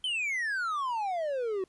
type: exponential sweep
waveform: triangle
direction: down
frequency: 3134 to 365.4 Hz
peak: -27 dBFS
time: 0.04-1.64 s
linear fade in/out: 2 ms
effects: pink hiss -69 dBFS RMS until 1.68 s + resampled to 24000 Hz